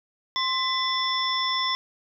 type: tone cluster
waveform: sine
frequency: 1049 / 2000 / 3473 / 5340 Hz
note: C6 / B6 / A7 / E8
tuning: +4 / +21 / -23 / +22 cents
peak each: -27 / -31 / -27 / -30 dBFS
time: 0.36-1.75 s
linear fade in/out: 0 ms
effects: none